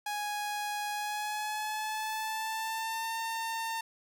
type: tone with pitch glide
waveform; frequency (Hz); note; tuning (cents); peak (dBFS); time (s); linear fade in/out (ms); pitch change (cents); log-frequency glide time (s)
sawtooth; 830.6 to 905.8; G#5 to A#5; 0 to -50; -29; 0.06-3.81; 5; +150; 0.91-3.16
effects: none